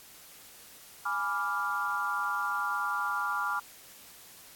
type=chord; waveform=sine; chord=G# diminished seventh; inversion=none; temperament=equal; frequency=830.6 / 987.8 / 1174.7 / 1396.9 Hz; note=G#5 / B5 / D6 / F6; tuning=0 / 0 / 0 / 0 cents; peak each=-37 / -36 / -33 / -32 dBFS; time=1.05-3.6 s; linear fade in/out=10 ms; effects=white hiss -52 dBFS RMS until 4.55 s + AAC 64 kbps